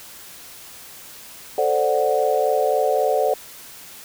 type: chord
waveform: sine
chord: D dominant seventh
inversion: second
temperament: equal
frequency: 440 / 523.3 / 587.3 / 740 Hz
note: A4 / C5 / D5 / F#5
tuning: 0 / 0 / 0 / 0 cents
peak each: -22 dBFS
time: 1.58-3.34 s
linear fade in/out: 2 ms
effects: white hiss -41 dBFS RMS until 4.04 s